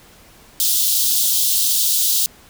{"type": "high-pass noise", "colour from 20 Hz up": "white", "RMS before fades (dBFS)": -17, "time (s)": [0.6, 2.26], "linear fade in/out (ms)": 0, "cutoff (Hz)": 3200, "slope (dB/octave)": 48, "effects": ["pink hiss -47 dBFS RMS until 2.49 s"]}